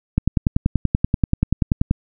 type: click train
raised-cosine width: 5 ms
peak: -3 dBFS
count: 19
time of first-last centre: 0.18-1.911 s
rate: 10.4 Hz
effects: none